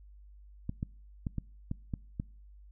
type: clicks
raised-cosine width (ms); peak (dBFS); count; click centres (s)
5; -21; 7; 0.694 / 0.829 / 1.268 / 1.383 / 1.714 / 1.938 / 2.199
effects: noise-tail reverb RT60 0.5 s tail -25 dB re dry + added 50 Hz sine -51 dBFS peak until 2.71 s